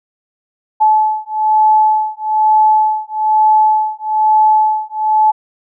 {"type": "beating tone pair", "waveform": "sine", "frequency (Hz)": [862, 863.1], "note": ["A5", "A5"], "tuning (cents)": [-36, -34], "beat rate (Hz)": 1.1, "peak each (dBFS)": -12, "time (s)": [0.8, 5.32], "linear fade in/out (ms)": 20, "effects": []}